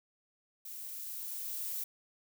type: noise with level ramp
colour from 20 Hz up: violet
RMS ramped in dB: -45 to -37 dBFS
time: 0.65-1.84 s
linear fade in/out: 5 ms
effects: none